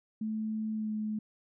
sine tone with pitch glide, 217.7 to 214.5 Hz, A3 to A3, -18 to -44 cents, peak -31 dBFS, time 0.21-1.19 s, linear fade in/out 5 ms, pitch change -26 cents, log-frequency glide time 0.73-0.92 s, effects none

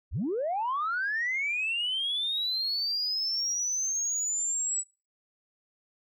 sine linear sweep, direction up, 39.9 to 7900 Hz, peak -26 dBFS, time 0.11-4.84 s, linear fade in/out 50 ms, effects noise-tail reverb RT60 0.3 s tail -22 dB re dry + tanh soft clip ceiling -23 dBFS

